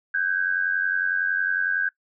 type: tone pair together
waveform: sine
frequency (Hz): 1529.1 / 1620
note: G6 / G#6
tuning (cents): -43 / -43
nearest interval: minor second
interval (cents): 100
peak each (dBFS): -24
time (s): 0.14-1.89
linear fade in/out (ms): 5
effects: noise-tail reverb RT60 0.1 s tail -21 dB re dry